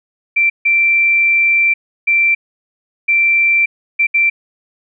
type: tone bursts at uneven times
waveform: sine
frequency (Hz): 2349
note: D7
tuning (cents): 0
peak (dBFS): -9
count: 6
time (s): 0.36-0.5 / 0.65-1.74 / 2.07-2.35 / 3.08-3.66 / 3.99-4.07 / 4.14-4.3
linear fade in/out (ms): 10
effects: none